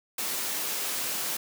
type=high-pass noise; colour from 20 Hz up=white; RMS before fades=-31 dBFS; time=0.18-1.37 s; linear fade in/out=5 ms; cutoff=180 Hz; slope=12 dB/octave; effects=none